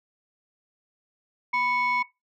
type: tone pair together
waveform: sine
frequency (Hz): 990 / 2215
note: B5 / C#7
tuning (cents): +4 / -2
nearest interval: octave + major second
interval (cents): 1394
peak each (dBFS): -23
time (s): 1.53-2.03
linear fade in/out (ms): 10
effects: noise-tail reverb RT60 0.2 s tail -19 dB re dry + tanh soft clip ceiling -18 dBFS